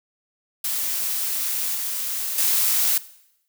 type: noise with level steps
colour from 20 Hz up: blue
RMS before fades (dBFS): -25 / -27 / -20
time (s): 0.64-2.98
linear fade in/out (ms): 5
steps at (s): 1.75 / 2.38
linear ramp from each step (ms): 2
effects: noise-tail reverb RT60 0.8 s tail -18 dB re dry